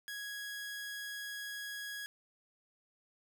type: tone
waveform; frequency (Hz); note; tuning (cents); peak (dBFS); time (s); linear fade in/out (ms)
sawtooth; 1661.2; G#6; 0; -37; 0.08-2.06; 0
effects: none